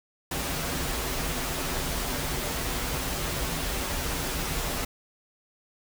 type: noise with comb filter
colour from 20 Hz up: pink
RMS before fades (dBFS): -30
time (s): 0.31-4.85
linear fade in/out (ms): 5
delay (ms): 9.5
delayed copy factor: -0.6
effects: none